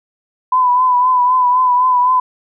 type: tone with vibrato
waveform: sine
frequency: 1001 Hz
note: B5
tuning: 23 cents sharp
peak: -9 dBFS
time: 0.52-2.2 s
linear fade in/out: 5 ms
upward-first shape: triangle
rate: 3.9 Hz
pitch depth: 45 cents each way
effects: none